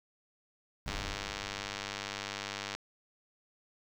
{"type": "noise with exponential decay", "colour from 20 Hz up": "brown", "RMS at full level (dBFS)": -37, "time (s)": [0.86, 2.66], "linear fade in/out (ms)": 0, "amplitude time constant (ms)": 390}
{"type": "click train", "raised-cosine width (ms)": 0.2, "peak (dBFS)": -19, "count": 188, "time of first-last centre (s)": [0.88, 2.75], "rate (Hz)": 100}
{"effects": []}